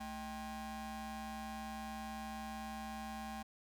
35% pulse ring-modulated tone, 281.9 Hz, C#4, 29 cents sharp, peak -38 dBFS, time 0-3.43 s, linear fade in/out 10 ms, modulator 501 Hz, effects none

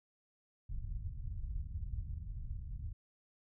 pink low-pass noise, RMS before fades -41 dBFS, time 0.69-2.93 s, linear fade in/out 10 ms, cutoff 110 Hz, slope 24 dB/octave, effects none

